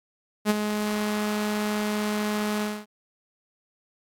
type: tone with ADSR envelope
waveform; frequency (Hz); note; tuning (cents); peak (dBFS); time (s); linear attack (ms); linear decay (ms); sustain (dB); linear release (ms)
sawtooth; 210.5; G#3; +24; -13; 0.45-2.86; 50; 26; -8; 240
effects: AAC 48 kbps